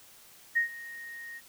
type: tone with ADSR envelope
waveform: sine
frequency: 1864.7 Hz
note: A#6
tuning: in tune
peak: -21 dBFS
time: 0.55-1.41 s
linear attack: 20 ms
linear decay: 110 ms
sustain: -19 dB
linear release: 40 ms
effects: white hiss -55 dBFS RMS until 1.48 s